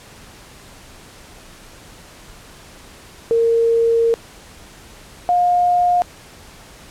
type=tone pair in turn; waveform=sine; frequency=460.5 / 711.2 Hz; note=A#4 / F5; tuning=-21 / +31 cents; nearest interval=minor sixth; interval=752 cents; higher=second; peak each=-12 dBFS; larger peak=neither; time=3.31-4.14 / 5.29-6.02 s; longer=first; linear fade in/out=0 ms; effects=pink hiss -42 dBFS RMS until 6.9 s + low-pass 11000 Hz 12 dB/octave